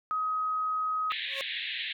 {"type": "tone", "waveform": "sine", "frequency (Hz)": 1263, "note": "D#6", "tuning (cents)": 26, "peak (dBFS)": -27, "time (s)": [0.11, 1.12], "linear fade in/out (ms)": 0}
{"type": "band-pass noise", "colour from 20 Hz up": "white", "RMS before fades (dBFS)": -35, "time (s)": [1.1, 1.93], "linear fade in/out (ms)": 10, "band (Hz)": [1700, 3900], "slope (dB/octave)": 96}
{"type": "tone with exponential growth", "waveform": "sawtooth", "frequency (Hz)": 545, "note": "C#5", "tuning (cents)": -29, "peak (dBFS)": -28, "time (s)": [1.24, 1.41], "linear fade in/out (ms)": 0, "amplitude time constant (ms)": 36}
{"effects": []}